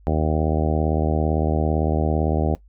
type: harmonic tone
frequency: 77.78 Hz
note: D#2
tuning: in tune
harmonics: 1 / 2 / 3 / 4 / 5 / 6 / 7 / 8 / 9 / 10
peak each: -22 / -25 / -27 / -28 / -29 / -30 / -30 / -31 / -32 / -32 dBFS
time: 0.07-2.55 s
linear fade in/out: 0 ms
effects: noise-tail reverb RT60 0.1 s tail -17 dB re dry + added 50 Hz sine -47 dBFS peak until 2.68 s